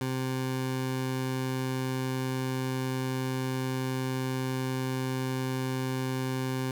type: tone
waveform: 20% pulse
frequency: 130.2 Hz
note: C3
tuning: 8 cents flat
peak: -24 dBFS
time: 0.01-6.71 s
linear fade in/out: 2 ms
effects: none